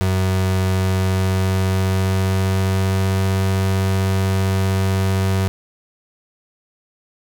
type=tone with pitch glide; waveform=35% pulse; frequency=94 to 95.64 Hz; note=F#2 to G2; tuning=+28 to -42 cents; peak=-14 dBFS; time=0.01-5.48 s; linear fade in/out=0 ms; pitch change=+30 cents; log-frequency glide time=0.67-3.23 s; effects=none